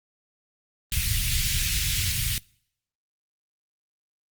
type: band-stop noise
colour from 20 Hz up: pink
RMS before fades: -25 dBFS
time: 0.92-2.38 s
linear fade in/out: 2 ms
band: 130 to 2200 Hz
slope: 24 dB/octave
effects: noise-tail reverb RT60 0.7 s tail -26 dB re dry + Opus 24 kbps